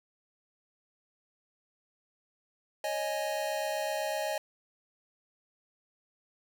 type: chord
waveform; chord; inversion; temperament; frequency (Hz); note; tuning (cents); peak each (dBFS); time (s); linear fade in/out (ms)
square; C# suspended second; none; equal; 554.4 / 622.3 / 830.6; C#5 / D#5 / G#5; 0 / 0 / 0; -38 / -34 / -37; 2.84-4.38; 2
effects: none